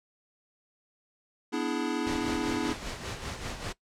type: chord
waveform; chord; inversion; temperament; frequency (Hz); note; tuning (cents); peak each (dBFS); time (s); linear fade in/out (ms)
square; E dominant seventh; second; equal with one note detuned; 246.9 / 293.7 / 329.6 / 420.9; B3 / D4 / E4 / G#4; 0 / 0 / 0 / +23; -35 / -33 / -34 / -37; 1.52-2.74; 20
type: noise with tremolo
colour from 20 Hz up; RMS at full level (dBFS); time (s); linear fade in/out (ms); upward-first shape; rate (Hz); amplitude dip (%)
pink; -35; 2.06-3.73; 10; sine; 5.1; 55
effects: noise-tail reverb RT60 0.1 s tail -19 dB re dry + low-pass 7000 Hz 12 dB/octave